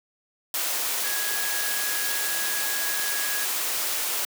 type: tone in noise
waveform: sine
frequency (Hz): 1661.2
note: G#6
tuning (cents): 0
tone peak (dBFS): -32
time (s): 1.04-3.45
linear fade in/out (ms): 2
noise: white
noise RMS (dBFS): -27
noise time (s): 0.54-4.25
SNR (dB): -8
effects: high-pass 400 Hz 12 dB/octave